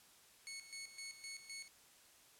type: tone with tremolo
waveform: 15% pulse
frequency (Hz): 2200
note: C#7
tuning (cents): -14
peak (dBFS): -40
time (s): 0.47-1.68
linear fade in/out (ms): 0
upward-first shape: square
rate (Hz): 3.9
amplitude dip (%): 70
effects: white hiss -65 dBFS RMS until 2.39 s + low-pass 12000 Hz 12 dB/octave